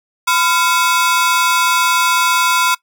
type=ring-modulated tone; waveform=sawtooth; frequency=1198 Hz; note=D6; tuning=34 cents sharp; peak=-5 dBFS; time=0.27-2.75 s; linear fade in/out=10 ms; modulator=189 Hz; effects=noise-tail reverb RT60 0.1 s tail -21 dB re dry